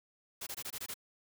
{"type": "noise bursts", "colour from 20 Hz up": "white", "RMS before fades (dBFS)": -41, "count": 7, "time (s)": [0.41, 0.942], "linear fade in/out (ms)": 10, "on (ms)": 58, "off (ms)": 21, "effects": []}